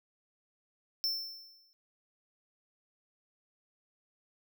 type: tone with exponential decay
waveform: square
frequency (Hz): 5350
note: E8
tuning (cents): +25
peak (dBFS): -28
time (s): 1.04-1.73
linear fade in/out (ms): 0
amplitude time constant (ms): 150
effects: none